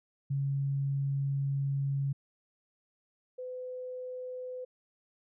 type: tone pair in turn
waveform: sine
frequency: 138.59 / 505.4 Hz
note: C#3 / B4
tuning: 0 / +40 cents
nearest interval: octave + minor seventh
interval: 2240 cents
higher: second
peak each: -28 / -37 dBFS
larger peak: first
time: 0.3-2.13 / 3.38-4.65 s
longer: first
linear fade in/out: 10 ms
effects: none

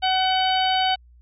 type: harmonic tone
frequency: 752 Hz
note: F#5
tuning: 28 cents sharp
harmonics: 1 / 2 / 3 / 4 / 5 / 6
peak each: -20 / -29 / -32 / -24 / -31 / -33 dBFS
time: 0.02-0.96 s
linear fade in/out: 20 ms
effects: added 60 Hz sine -48 dBFS peak until 1.21 s

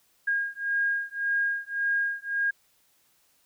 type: beating tone pair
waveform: sine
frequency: 1625 / 1626.8 Hz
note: G#6 / G#6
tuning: -38 / -36 cents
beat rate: 1.8 Hz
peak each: -28 dBFS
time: 0.27-2.51 s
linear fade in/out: 10 ms
effects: white hiss -66 dBFS RMS until 3.45 s

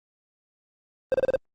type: tone bursts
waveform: triangle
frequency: 523.3 Hz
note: C5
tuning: in tune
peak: -16 dBFS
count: 5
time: 1.12-1.358 s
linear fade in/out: 0 ms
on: 22 ms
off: 32 ms
effects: Opus 24 kbps

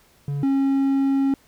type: tone pair in turn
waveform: triangle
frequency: 142.3 / 272.8 Hz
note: C#3 / C#4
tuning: +46 / -28 cents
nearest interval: major seventh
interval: 1126 cents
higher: second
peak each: -21 / -15 dBFS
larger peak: second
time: 0.28-0.43 / 0.43-1.34 s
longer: second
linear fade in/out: 2 ms
effects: pink hiss -57 dBFS RMS until 1.47 s

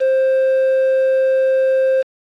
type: tone with quantisation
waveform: triangle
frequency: 527 Hz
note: C5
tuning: 12 cents sharp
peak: -10 dBFS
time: 0-2.03 s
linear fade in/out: 20 ms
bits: 5
effects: low-pass 3000 Hz 12 dB/octave + AAC 64 kbps

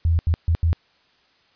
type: tone bursts at uneven times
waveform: sine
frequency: 82.8 Hz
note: E2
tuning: 8 cents sharp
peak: -15 dBFS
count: 4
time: 0.05-0.19 / 0.27-0.34 / 0.48-0.55 / 0.63-0.73 s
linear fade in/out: 0 ms
effects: white hiss -60 dBFS RMS until 1.55 s + resampled to 11025 Hz

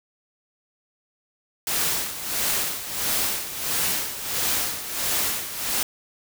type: noise with tremolo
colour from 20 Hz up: white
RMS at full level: -23 dBFS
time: 1.67-5.83 s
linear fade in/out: 2 ms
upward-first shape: sine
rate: 1.5 Hz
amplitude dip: 70%
effects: none

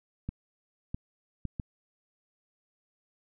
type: clicks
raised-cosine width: 5 ms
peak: -21 dBFS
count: 4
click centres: 0.29 / 0.945 / 1.453 / 1.598 s
effects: none

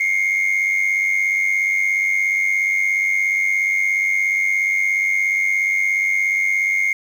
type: tone pair together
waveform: sine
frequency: 2120 / 2217 Hz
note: C7 / C#7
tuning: +22 / 0 cents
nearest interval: minor second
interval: 78 cents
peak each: -15 / -19 dBFS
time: 0-6.93 s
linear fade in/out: 5 ms
effects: tanh soft clip ceiling -13 dBFS + 7-bit

